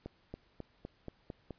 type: accelerating click train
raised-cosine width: 2 ms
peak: -28 dBFS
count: 7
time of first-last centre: 0.06-1.507 s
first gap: 280 ms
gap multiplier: 0.94
effects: pink hiss -69 dBFS RMS until 1.58 s + resampled to 11025 Hz